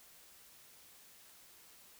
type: silence
effects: white hiss -60 dBFS RMS until 1.99 s